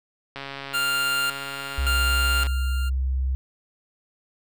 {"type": "click train", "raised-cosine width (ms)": 0.3, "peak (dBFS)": -18, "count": 292, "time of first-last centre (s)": [0.36, 2.469], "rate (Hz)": 138}
{"type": "tone with tremolo", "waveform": "25% pulse", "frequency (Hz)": 1396.9, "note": "F6", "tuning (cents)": 0, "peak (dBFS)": -18, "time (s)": [0.73, 2.9], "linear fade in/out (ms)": 20, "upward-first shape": "square", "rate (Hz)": 0.88, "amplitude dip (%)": 75}
{"type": "tone with pitch glide", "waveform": "sine", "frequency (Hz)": [65.9, 65.44], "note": ["C2", "C2"], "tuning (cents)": [13, 1], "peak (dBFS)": -21, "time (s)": [1.78, 3.35], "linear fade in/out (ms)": 0, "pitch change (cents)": -12, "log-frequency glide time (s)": [2.24, 2.63]}
{"effects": []}